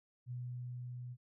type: tone with level ramp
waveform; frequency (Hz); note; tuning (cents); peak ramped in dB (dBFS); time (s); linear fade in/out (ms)
sine; 123.47; B2; 0; -39 to -43; 0.26-1.17; 50
effects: none